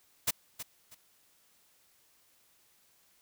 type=noise with echo; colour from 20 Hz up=white; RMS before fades=-28 dBFS; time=0.27-0.31 s; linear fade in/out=10 ms; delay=320 ms; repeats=2; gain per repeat=-12 dB; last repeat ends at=0.95 s; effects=white hiss -67 dBFS RMS until 3.21 s